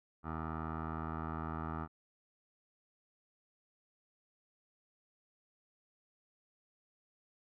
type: tone with low-pass filter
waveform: 15% pulse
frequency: 79.8 Hz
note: D#2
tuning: 44 cents sharp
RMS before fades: -40 dBFS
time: 0.23-1.88 s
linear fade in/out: 50 ms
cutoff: 1200 Hz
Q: 5
effects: none